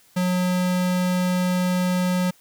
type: tone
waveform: square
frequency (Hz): 181.3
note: F#3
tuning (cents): -35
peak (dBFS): -20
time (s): 0.16-2.31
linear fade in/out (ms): 10
effects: white hiss -56 dBFS RMS until 2.4 s